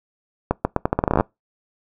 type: accelerating click train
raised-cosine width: 1 ms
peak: -3 dBFS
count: 15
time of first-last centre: 0.51-1.208 s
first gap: 140 ms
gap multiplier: 0.81
effects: noise-tail reverb RT60 0.2 s tail -25 dB re dry